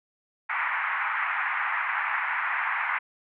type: band-pass noise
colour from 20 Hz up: white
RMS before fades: -28 dBFS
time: 0.49-2.99 s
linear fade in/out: 10 ms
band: 850 to 2200 Hz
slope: 48 dB/octave
effects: none